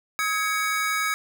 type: tone cluster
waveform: square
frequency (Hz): 1275 / 1654 / 2245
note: D#6 / G#6 / C#7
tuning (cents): +42 / -8 / +21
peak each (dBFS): -27 / -30 / -28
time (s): 0.19-1.14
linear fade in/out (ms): 0
effects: none